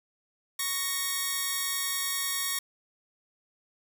5% pulse tone pair together, 1108.8 / 1864.7 Hz, C#6 / A#6, 0 / 0 cents, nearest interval major sixth, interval 900 cents, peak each -20 dBFS, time 0.59-2.59 s, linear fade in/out 5 ms, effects none

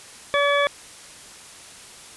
harmonic tone, 571 Hz, D5, 49 cents flat, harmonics 1 / 2 / 3 / 4 / 6, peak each -20 / -23 / -25 / -26 / -28 dBFS, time 0.34-0.67 s, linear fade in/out 0 ms, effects white hiss -43 dBFS RMS until 2.16 s + resampled to 24000 Hz

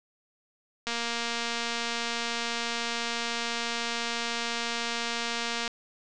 click train, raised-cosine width 0.2 ms, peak -14 dBFS, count 1126, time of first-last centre 0.87-5.678 s, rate 234 Hz, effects resampled to 22050 Hz + 9-bit

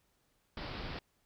pink low-pass noise, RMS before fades -42 dBFS, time 0.57-0.99 s, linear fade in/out 2 ms, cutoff 5100 Hz, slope 96 dB/octave, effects pink hiss -75 dBFS RMS until 1.25 s

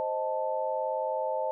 sine chord, A diminished, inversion first, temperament equal, 523.3 / 622.3 / 880 Hz, C5 / Eb5 / A5, 0 / 0 / 0 cents, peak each -32 dBFS, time 0-1.51 s, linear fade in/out 0 ms, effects none

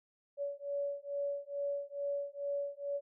sine beating tone pair, 566 / 568.3 Hz, C#5 / C#5, +36 / +43 cents, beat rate 2.3 Hz, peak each -38 / -38 dBFS, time 0.37-3.01 s, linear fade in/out 50 ms, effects none

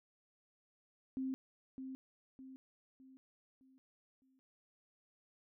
sine tone with echo, 263.1 Hz, C4, 10 cents sharp, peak -36 dBFS, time 1.17-1.34 s, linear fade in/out 0 ms, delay 610 ms, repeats 5, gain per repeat -7 dB, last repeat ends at 4.39 s, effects none

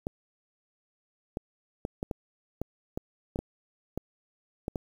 clicks, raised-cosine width 2 ms, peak -18 dBFS, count 12, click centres 0.069 / 1.371 / 1.851 / 2.029 / 2.112 / 2.616 / 2.975 / 3.359 / 3.39 / 3.976 / 4.681 / 4.758 s, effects 8-bit

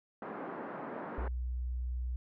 pink band-pass noise, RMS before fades -42 dBFS, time 0.22-1.28 s, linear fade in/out 2 ms, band 210 to 1500 Hz, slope 24 dB/octave
sine tone, 61.74 Hz, B1, in tune, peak -33 dBFS, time 1.18-2.16 s, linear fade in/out 0 ms
effects none

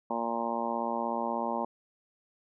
harmonic tone, 116.54 Hz, A#2, in tune, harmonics 2 / 3 / 4 / 5 / 6 / 7 / 8 / 9, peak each -36 / -40 / -41 / -36 / -40 / -36 / -35 / -39 dBFS, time 0.1-1.65 s, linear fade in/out 5 ms, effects none

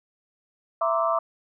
sine tone cluster, 664 / 942 / 1051 / 1169 / 1308 Hz, E5 / A#5 / C6 / D6 / E6, +12 / +18 / +7 / -8 / -14 cents, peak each -24 / -32 / -29 / -25 / -33 dBFS, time 0.81-1.19 s, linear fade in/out 5 ms, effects none

